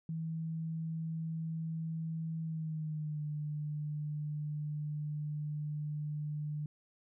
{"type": "tone with pitch glide", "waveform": "sine", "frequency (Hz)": [161.7, 150], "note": ["E3", "D3"], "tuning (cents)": [-33, 37], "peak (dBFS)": -35, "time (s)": [0.09, 6.66], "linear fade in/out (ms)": 2, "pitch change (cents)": -130, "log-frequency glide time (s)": [2.42, 3.21], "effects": []}